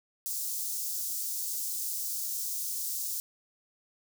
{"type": "high-pass noise", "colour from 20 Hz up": "white", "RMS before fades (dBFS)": -34, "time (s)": [0.26, 3.2], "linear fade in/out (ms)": 0, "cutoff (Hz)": 5300, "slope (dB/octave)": 24, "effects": []}